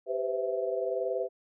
sine chord, C major seventh, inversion second, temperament equal with one note detuned, 392 / 502.5 / 523.3 / 659.3 Hz, G4 / B4 / C5 / E5, 0 / +30 / 0 / 0 cents, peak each -34 / -32 / -36 / -34 dBFS, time 0.06-1.29 s, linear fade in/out 50 ms, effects none

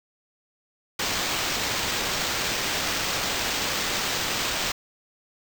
white noise with sample-and-hold, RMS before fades -27 dBFS, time 0.99-4.72 s, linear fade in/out 5 ms, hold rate 11025 Hz, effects none

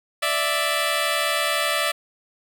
10% pulse tone pair together, 587.3 / 659.2 Hz, D5 / E5, 0 / 0 cents, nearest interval major second, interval 200 cents, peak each -15 dBFS, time 0.22-1.92 s, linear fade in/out 10 ms, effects none

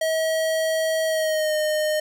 square tone with pitch glide, 640 to 613.2 Hz, D#5 to D#5, +49 to -25 cents, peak -21 dBFS, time 0.01-2 s, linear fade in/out 5 ms, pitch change -74 cents, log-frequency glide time 1.06-1.55 s, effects none

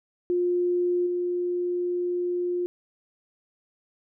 sine tone with level steps, 354.4 Hz, F4, 25 cents sharp, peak -21 / -24 dBFS, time 0.3-2.66 s, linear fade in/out 0 ms, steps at 1.06 s, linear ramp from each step 10 ms, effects none

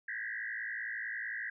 sine tone with frequency modulation, 1782 Hz, A6, 22 cents sharp, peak -36 dBFS, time 0.08-1.5 s, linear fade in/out 5 ms, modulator 55.5 Hz, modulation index 3.6, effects none

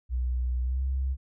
sine tone with pitch glide, 62 to 66.07 Hz, B1 to C2, +7 to +17 cents, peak -25 dBFS, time 0.09-1.17 s, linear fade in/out 50 ms, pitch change +110 cents, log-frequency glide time 0.63-0.82 s, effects none

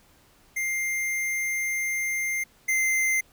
square tone pair in turn, 2100 / 2082 Hz, C7 / C7, +6 / -9 cents, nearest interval unison, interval 15 cents, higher first, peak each -26 / -22 dBFS, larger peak second, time 0.56-2.44 / 2.68-3.21 s, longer first, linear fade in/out 10 ms, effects pink hiss -59 dBFS RMS until 3.32 s

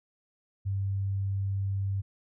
sine tone, 98 Hz, G2, in tune, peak -27 dBFS, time 0.65-2.02 s, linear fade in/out 20 ms, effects none

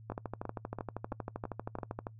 two click trains, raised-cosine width 1 ms, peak -23 / -24 dBFS, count 26 / 6, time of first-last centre 0.1-2.069 / 0.12-1.787 s, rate 12.7 / 3 Hz, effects noise-tail reverb RT60 0.1 s tail -23 dB re dry + added 110 Hz sine -50 dBFS peak until 2.19 s

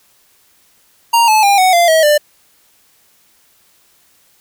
square tone with pitch steps, 932.3 / 864.9 / 802.3 / 744.3 / 690.4 / 640.5 / 594.1 Hz, A#5 / A5 / G5 / F#5 / F5 / E5 / D5, 0 / -30 / +40 / +10 / -20 / -50 / +20 cents, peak -8 dBFS, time 1.13-2.18 s, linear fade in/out 10 ms, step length 150 ms, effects white hiss -53 dBFS RMS until 4.4 s

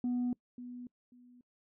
sine tone with echo, 246 Hz, B3, 7 cents flat, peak -28 dBFS, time 0.04-0.33 s, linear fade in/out 2 ms, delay 540 ms, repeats 2, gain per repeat -14 dB, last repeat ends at 1.41 s, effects noise-tail reverb RT60 0.1 s tail -24 dB re dry + tanh soft clip ceiling -28 dBFS

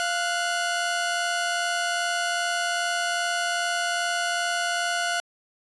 sawtooth tone pair together, 694 / 1470.5 Hz, F5 / F#6, -11 / -11 cents, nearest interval octave + minor second, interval 1300 cents, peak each -23 dBFS, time 0-5.2 s, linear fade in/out 0 ms, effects resampled to 24000 Hz

